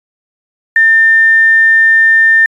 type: tone with quantisation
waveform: sine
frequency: 1800 Hz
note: A6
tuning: 39 cents sharp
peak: -4 dBFS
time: 0.76-2.46 s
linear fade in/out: 2 ms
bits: 5
effects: resampled to 24000 Hz